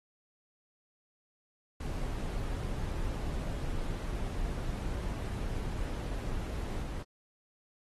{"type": "noise with level steps", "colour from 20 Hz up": "brown", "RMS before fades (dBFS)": [-35, -37], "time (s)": [1.8, 7.03], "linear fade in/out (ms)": 5, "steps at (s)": 6.83, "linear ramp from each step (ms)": 2, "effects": ["AAC 32 kbps"]}